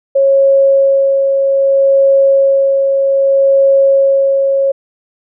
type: tone with tremolo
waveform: sine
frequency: 547 Hz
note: C#5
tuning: 23 cents flat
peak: -5 dBFS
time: 0.15-4.72 s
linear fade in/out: 10 ms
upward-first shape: sine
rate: 0.63 Hz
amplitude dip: 35%
effects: none